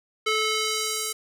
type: tone with band-pass filter sweep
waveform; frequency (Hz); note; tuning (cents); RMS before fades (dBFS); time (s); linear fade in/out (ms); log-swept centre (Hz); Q
square; 434.5; A4; -22; -26; 0.26-1.13; 10; 2500 to 9500; 0.87
effects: none